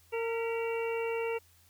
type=harmonic tone with a mistuned harmonic; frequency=458.4 Hz; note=A#4; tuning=29 cents flat; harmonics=1 / 2 / 3 / 4 / 5 / 6; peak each=-31 / -40 / -46 / -49 / -43 / -42 dBFS; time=0.12-1.39 s; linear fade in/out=20 ms; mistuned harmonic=4; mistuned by=+92 cents; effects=added 85 Hz sine -64 dBFS peak until 1.69 s + white hiss -64 dBFS RMS until 1.69 s